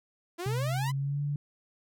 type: exponential sweep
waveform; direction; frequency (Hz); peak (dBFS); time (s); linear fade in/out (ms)
sawtooth; up; 330 to 1040; -30; 0.38-0.92; 20
type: tone with pitch glide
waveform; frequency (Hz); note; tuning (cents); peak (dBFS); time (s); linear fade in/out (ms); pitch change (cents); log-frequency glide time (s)
sine; 127.3 to 144.55; C3 to D3; -47 to -27; -28; 0.46-1.36; 2; +220; 0.59-1.22
effects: none